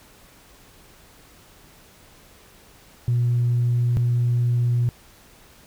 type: tone pair in turn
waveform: sine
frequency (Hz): 120.7 / 120.7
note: B2 / B2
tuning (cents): -39 / -39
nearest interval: unison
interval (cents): 0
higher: neither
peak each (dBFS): -16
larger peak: neither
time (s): 3.08-3.97 / 3.97-4.89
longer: second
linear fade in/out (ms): 0
effects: tanh soft clip ceiling -14 dBFS + pink hiss -51 dBFS RMS until 5.66 s